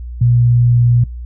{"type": "tone", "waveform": "sine", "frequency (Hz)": 120.4, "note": "B2", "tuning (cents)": -44, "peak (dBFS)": -8, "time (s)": [0.21, 1.04], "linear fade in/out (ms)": 5, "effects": ["noise-tail reverb RT60 0.1 s tail -19 dB re dry", "added 60 Hz sine -24 dBFS peak until 1.25 s"]}